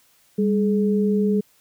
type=tone pair together; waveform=sine; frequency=200.1 / 424.1 Hz; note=G3 / G#4; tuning=+36 / +36 cents; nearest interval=octave + minor second; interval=1300 cents; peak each=-18 / -22 dBFS; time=0.38-1.41 s; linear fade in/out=10 ms; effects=white hiss -59 dBFS RMS until 1.6 s